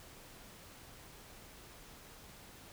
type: silence
effects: pink hiss -55 dBFS RMS until 2.72 s